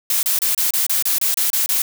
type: noise bursts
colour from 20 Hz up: blue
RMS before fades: -18 dBFS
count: 11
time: 0.1-1.82 s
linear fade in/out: 2 ms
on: 130 ms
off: 29 ms
effects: none

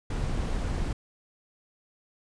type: noise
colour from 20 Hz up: brown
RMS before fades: -29 dBFS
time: 0.1-0.93 s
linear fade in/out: 5 ms
type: clicks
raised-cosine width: 2 ms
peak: -23 dBFS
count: 4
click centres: 0.296 / 0.377 / 0.435 / 0.78 s
effects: resampled to 22050 Hz

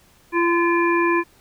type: harmonic tone with a mistuned harmonic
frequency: 341.9 Hz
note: F4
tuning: 37 cents flat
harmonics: 1 / 3 / 5 / 7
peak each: -18 / -21 / -25 / -26 dBFS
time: 0.32-1.24 s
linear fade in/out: 50 ms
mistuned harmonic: 5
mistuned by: +20 cents
effects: pink hiss -55 dBFS RMS until 1.4 s

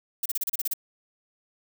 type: noise bursts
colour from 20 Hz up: violet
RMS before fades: -27 dBFS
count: 9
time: 0.23-0.737 s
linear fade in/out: 5 ms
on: 27 ms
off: 33 ms
effects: none

